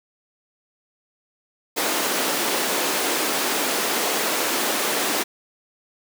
pink high-pass noise, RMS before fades -23 dBFS, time 1.76-5.24 s, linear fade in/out 20 ms, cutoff 270 Hz, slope 24 dB/octave, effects none

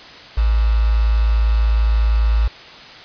sine tone with quantisation, 55.2 Hz, A1, 6 cents sharp, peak -12 dBFS, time 0.37-2.48 s, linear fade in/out 10 ms, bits 5, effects white hiss -38 dBFS RMS until 3.04 s + resampled to 11025 Hz

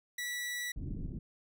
sawtooth tone, 1951 Hz, B6, 22 cents flat, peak -32 dBFS, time 0.18-0.72 s, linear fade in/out 5 ms
pink low-pass noise, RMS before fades -39 dBFS, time 0.76-1.19 s, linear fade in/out 5 ms, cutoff 270 Hz, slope 24 dB/octave
effects none

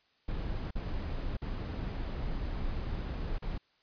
brown noise with dropouts, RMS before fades -35 dBFS, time 0.28-3.58 s, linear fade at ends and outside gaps 5 ms, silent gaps 0.708-0.754 / 1.37-1.418 / 3.384-3.422 s, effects white hiss -70 dBFS RMS until 3.82 s + resampled to 11025 Hz

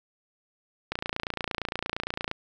click train, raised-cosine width 0.3 ms, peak -13 dBFS, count 41, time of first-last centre 0.92-2.314 s, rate 28.7 Hz, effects none

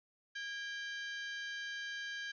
harmonic tone with a mistuned harmonic, 784 Hz, G5, in tune, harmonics 2 / 3 / 4 / 5 / 6 / 7 / 8, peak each -41 / -55 / -48 / -53 / -55 / -62 / -58 dBFS, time 0.35-2.32 s, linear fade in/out 10 ms, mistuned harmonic 2, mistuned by +72 cents, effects none

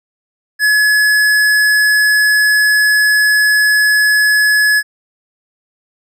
sine tone with hard clipping, 1700 Hz, G#6, 40 cents sharp, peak -10 dBFS, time 0.59-4.83 s, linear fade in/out 50 ms, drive 15 dB, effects none

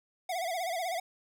square tone with vibrato, 702 Hz, F5, 9 cents sharp, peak -32 dBFS, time 0.29-1 s, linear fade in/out 5 ms, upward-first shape sine, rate 16 Hz, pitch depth 120 cents each way, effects none

